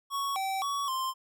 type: tone with pitch steps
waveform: square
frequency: 1112 / 772 / 1125 / 1048 Hz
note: C#6 / G5 / C#6 / C6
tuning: +5 / -27 / +25 / +2 cents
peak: -30 dBFS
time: 0.1-1.14 s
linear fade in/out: 50 ms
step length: 260 ms
effects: none